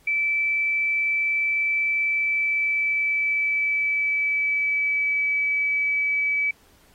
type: tone with pitch glide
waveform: sine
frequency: 2319 to 2292 Hz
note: D7 to D7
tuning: -22 to -43 cents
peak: -20 dBFS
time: 0.07-6.51 s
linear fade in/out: 5 ms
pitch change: -21 cents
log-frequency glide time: 1.98-5.25 s
effects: pink hiss -58 dBFS RMS until 6.94 s + AAC 48 kbps